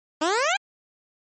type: exponential sweep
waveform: 15% pulse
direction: up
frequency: 293.7 to 830.6 Hz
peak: -14 dBFS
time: 0.21-0.57 s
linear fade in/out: 10 ms
effects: MP3 32 kbps